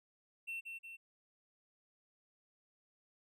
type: tone with echo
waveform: triangle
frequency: 2700 Hz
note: E7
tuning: 41 cents sharp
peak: -38 dBFS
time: 0.47-0.61 s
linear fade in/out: 20 ms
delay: 180 ms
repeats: 2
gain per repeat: -4 dB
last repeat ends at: 0.97 s
effects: none